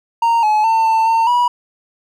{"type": "tone with pitch steps", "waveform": "triangle", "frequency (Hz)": [926, 853, 899, 893, 907, 972], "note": ["A#5", "G#5", "A5", "A5", "A#5", "B5"], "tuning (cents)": [-12, 46, 37, 25, -48, -28], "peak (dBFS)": -9, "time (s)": [0.22, 1.48], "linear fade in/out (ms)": 5, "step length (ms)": 210, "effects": []}